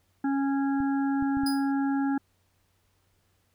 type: harmonic tone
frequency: 275.5 Hz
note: C#4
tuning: 11 cents flat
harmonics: 1 / 3 / 5 / 6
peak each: -24 / -34 / -41 / -41 dBFS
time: 0.24-2.18 s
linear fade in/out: 5 ms
type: clicks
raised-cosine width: 5 ms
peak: -28 dBFS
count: 4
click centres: 0.804 / 1.225 / 1.371 / 1.435 s
type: tone with exponential decay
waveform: sawtooth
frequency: 4978 Hz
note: D#8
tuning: in tune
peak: -26 dBFS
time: 1.46-1.72 s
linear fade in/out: 5 ms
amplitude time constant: 56 ms
effects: added 92 Hz sine -70 dBFS peak until 3.54 s + pink hiss -71 dBFS RMS until 3.54 s